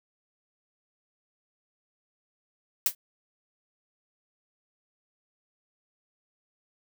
blue noise with exponential decay, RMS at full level -18 dBFS, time 2.86-2.95 s, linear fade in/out 2 ms, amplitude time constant 18 ms, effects none

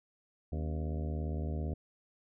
harmonic tone with a mistuned harmonic, 77.6 Hz, D#2, 4 cents flat, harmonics 1 / 2 / 3 / 4 / 5 / 6 / 7 / 8 / 9, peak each -34 / -40 / -44 / -46 / -48 / -50 / -51 / -52 / -53 dBFS, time 0.52-1.74 s, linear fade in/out 5 ms, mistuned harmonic 4, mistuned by -120 cents, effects none

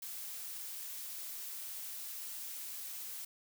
blue noise, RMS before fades -44 dBFS, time 0.02-3.25 s, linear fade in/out 5 ms, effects none

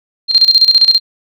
sine tone with tremolo, 4186 Hz, C8, in tune, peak -3 dBFS, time 0.28-1 s, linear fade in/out 50 ms, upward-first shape square, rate 15 Hz, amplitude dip 75%, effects none

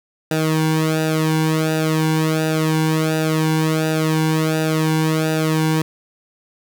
sawtooth tone with flanger, 157.8 Hz, D#3, 25 cents sharp, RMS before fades -18 dBFS, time 0.31-5.82 s, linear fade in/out 2 ms, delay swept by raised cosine 0.93 to 1.6 ms, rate 1.4 Hz, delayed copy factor -0.85, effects 7-bit

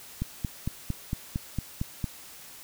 click train, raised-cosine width 5 ms, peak -16 dBFS, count 9, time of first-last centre 0.22-2.042 s, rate 4.39 Hz, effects white hiss -47 dBFS RMS until 2.63 s

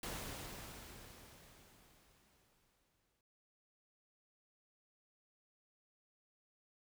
pink noise with exponential decay, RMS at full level -43 dBFS, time 0.03-3.21 s, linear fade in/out 2 ms, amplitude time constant 690 ms, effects none

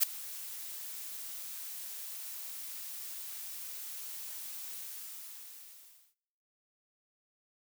blue noise with ADSR envelope, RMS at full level -23 dBFS, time 0-6.15 s, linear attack 33 ms, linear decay 4 ms, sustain -20 dB, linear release 1400 ms, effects noise-tail reverb RT60 1.0 s tail -26 dB re dry

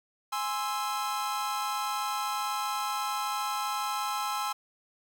45% pulse chord, Ab augmented, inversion none, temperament equal, 830.6 / 1046.5 / 1318.5 Hz, Ab5 / C6 / E6, 0 / 0 / 0 cents, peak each -34 dBFS, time 0.32-4.53 s, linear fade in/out 10 ms, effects none

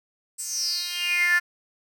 10% pulse tone with high-pass filter sweep, 352.1 Hz, F4, 14 cents sharp, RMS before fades -25 dBFS, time 0.38-1.4 s, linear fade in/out 20 ms, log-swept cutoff 7900 to 1600 Hz, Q 8.6, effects none

